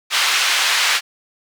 white band-pass noise, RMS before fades -17 dBFS, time 0.1-1.01 s, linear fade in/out 50 ms, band 1200 to 3900 Hz, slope 12 dB/octave, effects none

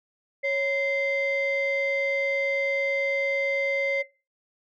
sine tone pair together, 551 / 2080 Hz, C#5 / C7, -11 / -11 cents, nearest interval octave + major seventh, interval 2300 cents, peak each -24 / -25 dBFS, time 0.43-4.03 s, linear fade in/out 20 ms, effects noise-tail reverb RT60 0.3 s tail -20 dB re dry + tanh soft clip ceiling -19 dBFS

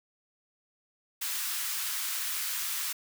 white high-pass noise, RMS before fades -33 dBFS, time 1.21-2.93 s, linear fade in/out 10 ms, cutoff 1100 Hz, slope 24 dB/octave, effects none

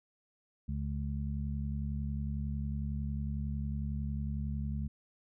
harmonic tone, 71 Hz, C#2, 42 cents sharp, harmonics 1 / 2 / 3, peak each -35 / -38 / -40 dBFS, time 0.68-4.88 s, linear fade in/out 10 ms, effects none

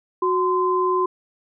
sine tone pair together, 367.8 / 1032 Hz, F#4 / C6, -10 / -24 cents, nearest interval octave + tritone, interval 1786 cents, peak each -20 / -20 dBFS, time 0.22-1.06 s, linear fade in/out 5 ms, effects none

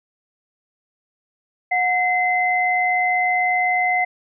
sine tone pair together, 729 / 2056 Hz, F#5 / C7, -26 / -31 cents, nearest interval octave + tritone, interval 1795 cents, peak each -19 dBFS, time 1.71-4.05 s, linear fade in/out 10 ms, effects none

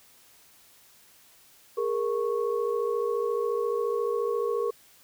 sine tone cluster, 413.8 / 468.1 / 1104 Hz, G#4 / A#4 / C#6, -6 / +7 / -7 cents, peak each -29 / -27 / -35 dBFS, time 1.77-4.71 s, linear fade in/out 10 ms, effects white hiss -57 dBFS RMS until 5.03 s

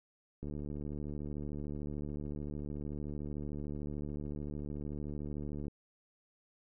click train, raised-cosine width 3 ms, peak -29 dBFS, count 387, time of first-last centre 0.43-5.682 s, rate 73.5 Hz, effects none

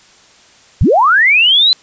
sine linear sweep, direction up, 46.98 to 4100 Hz, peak -6 dBFS, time 0.81-1.73 s, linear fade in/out 0 ms, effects white hiss -45 dBFS RMS until 1.82 s + resampled to 16000 Hz

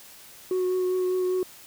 sine tone with vibrato, 367.4 Hz, F#4, 12 cents flat, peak -20 dBFS, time 0.51-1.43 s, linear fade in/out 2 ms, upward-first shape triangle, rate 5 Hz, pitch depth 16 cents each way, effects tanh soft clip ceiling -21 dBFS + white hiss -48 dBFS RMS until 1.66 s

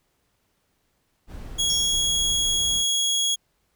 brown noise, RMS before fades -36 dBFS, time 1.27-2.85 s, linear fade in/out 50 ms
25% pulse tone, 3322 Hz, G#7, in tune, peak -17 dBFS, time 1.58-3.36 s, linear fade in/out 20 ms
sine tone with exponential decay, 5510 Hz, F8, 24 cents flat, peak -25 dBFS, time 1.7-2.16 s, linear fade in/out 0 ms, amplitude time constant 100 ms
effects pink hiss -70 dBFS RMS until 3.75 s

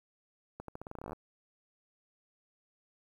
accelerating click train, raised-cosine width 1 ms, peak -28 dBFS, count 16, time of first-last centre 0.6-1.131 s, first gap 83 ms, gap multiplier 0.86, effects 10-bit

